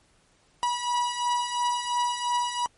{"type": "beating tone pair", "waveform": "45% pulse", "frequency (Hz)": [969, 971.9], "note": ["B5", "B5"], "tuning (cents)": [-33, -28], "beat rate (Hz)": 2.9, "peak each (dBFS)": [-30, -26], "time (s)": [0.63, 2.66], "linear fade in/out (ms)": 0, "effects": ["pink hiss -63 dBFS RMS until 2.77 s", "MP3 48 kbps"]}